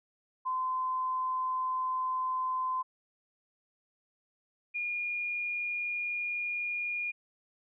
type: tone pair in turn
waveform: sine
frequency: 1029 / 2428 Hz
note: C6 / D#7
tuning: -29 / -43 cents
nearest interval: octave + minor third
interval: 1486 cents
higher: second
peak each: -29 / -31 dBFS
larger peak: first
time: 0.45-2.83 / 4.74-7.12 s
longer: neither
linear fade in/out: 20 ms
effects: none